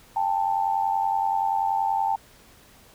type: tone pair together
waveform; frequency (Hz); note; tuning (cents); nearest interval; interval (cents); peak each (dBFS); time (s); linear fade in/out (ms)
sine; 796 / 886.5; G5 / A5; +26 / +13; major second; 187; -24; 0.16-2.16; 5
effects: pink hiss -53 dBFS RMS until 2.94 s